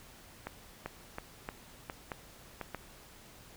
two click trains, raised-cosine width 0.5 ms, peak -22 / -23 dBFS, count 4 / 4, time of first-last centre 0.86-2.747 / 0.47-2.613 s, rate 1.59 / 1.4 Hz, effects pink hiss -55 dBFS RMS until 3.56 s

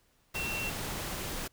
sine tone in noise, 2717 Hz, F7, 48 cents flat, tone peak -34 dBFS, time 0.35-0.7 s, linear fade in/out 10 ms, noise pink, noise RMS -37 dBFS, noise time 0.34-1.48 s, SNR 0 dB, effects pink hiss -69 dBFS RMS until 1.52 s

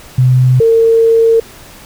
sine tone pair in turn, 127.6 / 454.7 Hz, C3 / A#4, -43 / -43 cents, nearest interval octave + minor seventh, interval 2200 cents, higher second, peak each -5 dBFS, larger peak neither, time 0.18-0.6 / 0.6-1.4 s, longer second, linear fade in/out 5 ms, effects pink hiss -36 dBFS RMS until 1.85 s

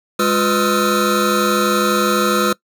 square tone cluster, 206.2 / 353.7 / 499.5 / 1273 / 1365 Hz, G#3 / F4 / B4 / D#6 / F6, -12 / +22 / +20 / +39 / -40 cents, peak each -21 dBFS, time 0.19-2.53 s, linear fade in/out 5 ms, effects noise-tail reverb RT60 0.1 s tail -22 dB re dry

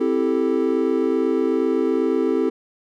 triangle chord, A minor seventh, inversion first, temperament equal, 261.6 / 329.6 / 392 / 440 Hz, C4 / E4 / G4 / A4, 0 / 0 / 0 / 0 cents, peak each -21 dBFS, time 0-2.5 s, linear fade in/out 10 ms, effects none

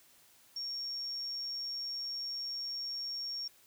sine tone, 5530 Hz, F8, 18 cents flat, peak -36 dBFS, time 0.56-3.48 s, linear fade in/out 5 ms, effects white hiss -63 dBFS RMS until 3.66 s

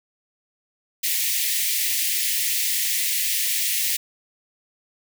white high-pass noise, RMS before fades -23 dBFS, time 1.03-3.97 s, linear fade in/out 10 ms, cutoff 1800 Hz, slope 96 dB/octave, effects none

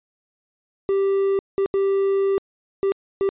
triangle tone bursts at uneven times, 392 Hz, G4, in tune, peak -15 dBFS, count 5, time 0.89-1.39 / 1.58-1.66 / 1.74-2.38 / 2.83-2.92 / 3.21-3.29 s, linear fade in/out 0 ms, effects resampled to 8000 Hz

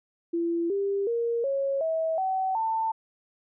sine tone with pitch steps, 338.2 / 397.6 / 467.4 / 549.4 / 645.9 / 759.2 / 892.5 Hz, E4 / G4 / A#4 / C#5 / E5 / F#5 / A5, +44 / +25 / +5 / -16 / -35 / +44 / +24 cents, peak -24 dBFS, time 0.33-2.92 s, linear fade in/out 10 ms, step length 370 ms, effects none

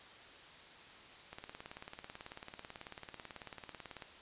click train, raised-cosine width 0.3 ms, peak -30 dBFS, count 50, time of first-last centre 1.33-4.022 s, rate 18.2 Hz, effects white hiss -55 dBFS RMS until 4.21 s + resampled to 8000 Hz

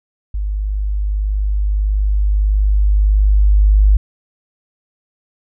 sine tone with level ramp, 50.8 Hz, G#1, 38 cents flat, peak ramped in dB -17 to -6 dBFS, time 0.34-3.97 s, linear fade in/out 5 ms, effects none

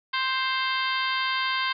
harmonic tone with a mistuned harmonic, 524 Hz, C5, 2 cents sharp, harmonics 2 / 3 / 4 / 5 / 6 / 7 / 8 / 9, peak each -28 / -30 / -31 / -36 / -33 / -35 / -39 / -37 dBFS, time 0.13-1.73 s, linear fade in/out 10 ms, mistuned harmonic 5, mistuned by +22 cents, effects none

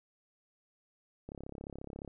click train, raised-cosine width 2 ms, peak -30 dBFS, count 28, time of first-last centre 1.29-2.077 s, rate 34.3 Hz, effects none

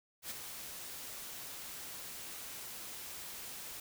white noise with ADSR envelope, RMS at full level -40 dBFS, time 0.22-3.8 s, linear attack 85 ms, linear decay 16 ms, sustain -6 dB, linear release 3 ms, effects none

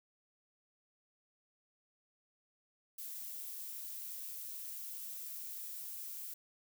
violet noise, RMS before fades -45 dBFS, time 2.98-6.34 s, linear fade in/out 5 ms, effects none

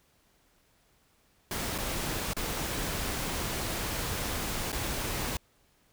pink noise with dropouts, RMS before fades -33 dBFS, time 1.51-5.37 s, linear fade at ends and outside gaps 2 ms, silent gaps 1.78-1.784 / 2.334-2.366 / 4.72-4.727 s, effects pink hiss -67 dBFS RMS until 5.92 s

